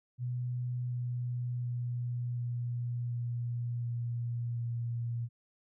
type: tone with pitch steps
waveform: sine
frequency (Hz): 123.47 / 122.55 / 121.63 / 120.72 / 119.82 / 118.92 / 118.03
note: B2 / B2 / B2 / B2 / A#2 / A#2 / A#2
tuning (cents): 0 / -13 / -26 / -39 / +48 / +35 / +22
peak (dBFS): -32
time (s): 0.18-5.29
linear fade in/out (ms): 50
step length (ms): 730
effects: none